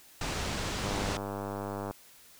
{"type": "low-pass noise", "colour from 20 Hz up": "pink", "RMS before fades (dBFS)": -34, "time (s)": [0.21, 1.17], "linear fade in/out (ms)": 2, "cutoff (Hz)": 7900, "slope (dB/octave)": 24}
{"type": "click train", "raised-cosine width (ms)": 1, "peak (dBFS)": -22, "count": 108, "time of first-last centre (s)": [0.84, 1.91], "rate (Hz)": 100}
{"effects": ["white hiss -56 dBFS RMS until 2.39 s"]}